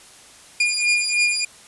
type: beating tone pair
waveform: sawtooth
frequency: 2422 / 2425.2 Hz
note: D#7 / D#7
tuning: -47 / -45 cents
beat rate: 3.2 Hz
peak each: -17 dBFS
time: 0.6-1.45 s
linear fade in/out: 5 ms
effects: white hiss -46 dBFS RMS until 1.67 s + resampled to 24000 Hz